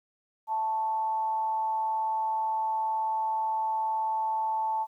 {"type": "tone with amplitude modulation", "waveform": "sine", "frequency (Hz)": 881, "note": "A5", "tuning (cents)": 2, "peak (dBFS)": -24, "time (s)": [0.47, 4.87], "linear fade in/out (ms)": 50, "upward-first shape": "sine", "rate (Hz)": 220, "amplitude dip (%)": 40, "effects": ["11-bit"]}